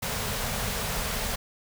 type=band-stop noise; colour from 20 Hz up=pink; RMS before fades=-30 dBFS; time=0.02-1.36 s; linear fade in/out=10 ms; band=250 to 400 Hz; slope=96 dB/octave; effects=none